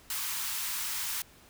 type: high-pass noise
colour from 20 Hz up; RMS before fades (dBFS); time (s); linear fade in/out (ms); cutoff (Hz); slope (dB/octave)
white; -34; 0.1-1.22; 2; 850; 96
effects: pink hiss -57 dBFS RMS until 1.49 s